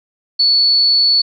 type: tone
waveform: sine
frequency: 4435 Hz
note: C#8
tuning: in tune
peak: -9 dBFS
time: 0.39-1.22 s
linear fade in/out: 10 ms
effects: none